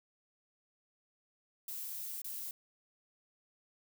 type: noise with dropouts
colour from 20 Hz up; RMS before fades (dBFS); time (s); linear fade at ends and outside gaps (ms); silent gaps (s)
violet; -42; 1.68-2.51; 2; 2.218-2.244
effects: none